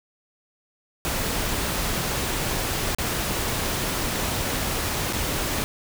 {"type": "noise with dropouts", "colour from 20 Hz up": "pink", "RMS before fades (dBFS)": -26, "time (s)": [1.05, 5.64], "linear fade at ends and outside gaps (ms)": 0, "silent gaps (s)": [[2.948, 2.985], [5.127, 5.132]], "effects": []}